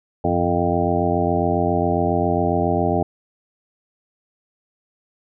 harmonic tone with a mistuned harmonic, 87.31 Hz, F2, in tune, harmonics 1 / 2 / 3 / 4 / 5 / 7 / 8 / 9, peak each -25 / -25 / -25 / -25 / -25 / -25 / -25 / -25 dBFS, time 0.24-3.03 s, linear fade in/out 5 ms, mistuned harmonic 1, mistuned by +110 cents, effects none

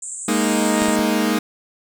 pink band-pass noise, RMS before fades -31 dBFS, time 0.02-0.96 s, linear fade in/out 5 ms, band 7300 to 8600 Hz, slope 96 dB/octave
sawtooth chord, Ab suspended second, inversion none, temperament equal with one note detuned, 207.1 / 233.1 / 311.1 Hz, Ab3 / Bb3 / Eb4, -5 / 0 / 0 cents, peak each -17 dBFS, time 0.28-1.39 s, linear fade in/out 5 ms
clicks, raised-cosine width 2 ms, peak -16 dBFS, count 3, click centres 0.821 / 0.884 / 0.992 s
effects none

